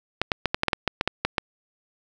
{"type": "clicks", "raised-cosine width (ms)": 0.3, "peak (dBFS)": -5, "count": 12, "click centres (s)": [0.216, 0.318, 0.457, 0.545, 0.634, 0.683, 0.732, 0.877, 1.011, 1.076, 1.25, 1.382], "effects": []}